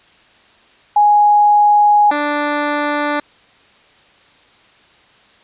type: tone pair in turn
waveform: sine / 10% pulse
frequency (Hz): 830.6 / 293.7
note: G#5 / D4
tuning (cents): 0 / 0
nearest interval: octave + tritone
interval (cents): 1800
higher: first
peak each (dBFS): -7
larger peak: neither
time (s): 0.96-2.11 / 2.11-3.2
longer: first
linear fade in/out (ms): 5
effects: white hiss -49 dBFS RMS until 5.43 s + resampled to 8000 Hz